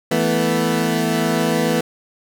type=chord; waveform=20% pulse; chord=E suspended fourth; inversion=none; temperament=equal; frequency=164.81 / 220 / 246.9 Hz; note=E3 / A3 / B3; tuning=0 / 0 / 0 cents; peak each=-16 dBFS; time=0.11-1.81 s; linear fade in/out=5 ms; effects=none